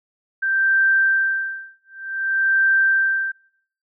sine tone with tremolo, 1568 Hz, G6, in tune, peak -13 dBFS, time 0.42-3.32 s, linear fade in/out 10 ms, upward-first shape sine, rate 0.54 Hz, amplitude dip 100%, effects noise-tail reverb RT60 0.6 s tail -23 dB re dry

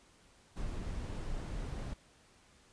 brown noise, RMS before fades -39 dBFS, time 0.56-1.94 s, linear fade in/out 10 ms, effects pink hiss -64 dBFS RMS until 2.72 s + resampled to 22050 Hz

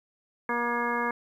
harmonic tone, 238.5 Hz, A#3, 40 cents sharp, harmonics 1 / 2 / 3 / 4 / 5 / 6 / 7 / 9, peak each -34 / -33 / -39 / -31 / -33 / -42 / -32 / -37 dBFS, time 0.49-1.11 s, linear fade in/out 2 ms, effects 10-bit

